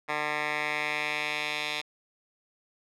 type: tone with band-pass filter sweep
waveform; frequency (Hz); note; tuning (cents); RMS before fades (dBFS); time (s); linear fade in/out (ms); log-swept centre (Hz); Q
10% pulse; 150; D3; +37; -31; 0.08-1.82; 20; 1600 to 3200; 2
effects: none